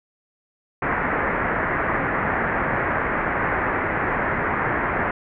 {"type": "low-pass noise", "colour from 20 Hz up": "white", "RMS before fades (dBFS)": -23, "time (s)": [0.82, 5.11], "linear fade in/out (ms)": 2, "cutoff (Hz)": 2000, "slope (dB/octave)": 48, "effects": []}